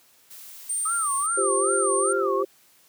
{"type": "noise", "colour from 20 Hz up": "blue", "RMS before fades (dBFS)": -43, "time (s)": [0.3, 1.27], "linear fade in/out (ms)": 10}
{"type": "tone", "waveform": "sine", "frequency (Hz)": 8870, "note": "C#9", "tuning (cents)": 0, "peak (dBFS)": -24, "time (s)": [0.69, 2.13], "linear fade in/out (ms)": 10}
{"type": "tone with vibrato", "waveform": "sine", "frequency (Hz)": 1229, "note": "D#6", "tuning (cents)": -22, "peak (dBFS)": -26, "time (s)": [0.85, 2.43], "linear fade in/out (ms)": 10, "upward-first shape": "sine", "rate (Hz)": 2.5, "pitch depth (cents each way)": 220}
{"type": "chord", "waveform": "sine", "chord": "F suspended second", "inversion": "none", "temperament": "just", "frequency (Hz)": [349.2, 392.9, 523.8], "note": ["F4", "G4", "C5"], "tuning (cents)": [0, 4, 2], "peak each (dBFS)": [-30, -24, -27], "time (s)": [1.37, 2.45], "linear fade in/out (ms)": 10}
{"effects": ["white hiss -58 dBFS RMS until 2.88 s", "high-pass 100 Hz 12 dB/octave"]}